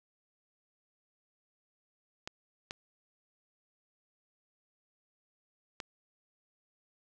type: clicks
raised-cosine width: 0.2 ms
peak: -21 dBFS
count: 3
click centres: 2.275 / 2.709 / 5.802 s
effects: none